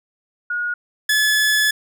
sine / sawtooth tone pair in turn, 1443 / 1716 Hz, F#6 / A6, -44 / -44 cents, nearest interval minor third, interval 300 cents, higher second, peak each -20 / -11 dBFS, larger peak second, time 0.5-0.74 / 1.09-1.71 s, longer second, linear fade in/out 5 ms, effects none

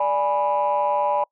sine chord, G# diminished, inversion second, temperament equal with one note detuned, 587.3 / 830.6 / 984.3 Hz, D5 / G#5 / B5, 0 / 0 / -6 cents, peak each -22 dBFS, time 0-1.24 s, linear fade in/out 5 ms, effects noise-tail reverb RT60 0.1 s tail -26 dB re dry + tanh soft clip ceiling -12 dBFS

